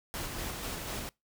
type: noise with tremolo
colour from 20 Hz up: pink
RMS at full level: -37 dBFS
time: 0.14-1.09 s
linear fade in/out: 0 ms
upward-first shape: square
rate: 4.1 Hz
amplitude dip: 25%
effects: noise-tail reverb RT60 0.2 s tail -24 dB re dry